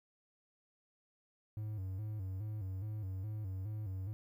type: tone with vibrato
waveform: triangle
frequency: 100.6 Hz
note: G2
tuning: 45 cents sharp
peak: -36 dBFS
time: 1.57-4.13 s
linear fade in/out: 0 ms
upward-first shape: square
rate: 2.4 Hz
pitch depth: 110 cents each way
effects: 12-bit